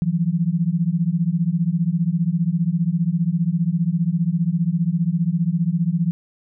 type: beating tone pair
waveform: sine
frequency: 162.4 / 177.4 Hz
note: E3 / F3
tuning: -26 / +27 cents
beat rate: 15 Hz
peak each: -20 dBFS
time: 0.02-6.11 s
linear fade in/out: 0 ms
effects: none